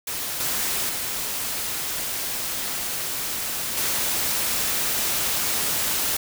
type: noise with level steps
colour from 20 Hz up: white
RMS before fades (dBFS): -29 / -25 / -28 / -24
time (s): 0.07-6.17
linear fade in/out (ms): 5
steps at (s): 0.4 / 0.89 / 3.77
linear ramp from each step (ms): 5
effects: none